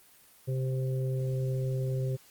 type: harmonic tone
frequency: 130.81 Hz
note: C3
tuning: in tune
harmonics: 1 / 3 / 4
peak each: -28 / -38 / -40 dBFS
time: 0.47-2.17 s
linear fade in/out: 20 ms
effects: white hiss -58 dBFS RMS until 2.3 s + Opus 24 kbps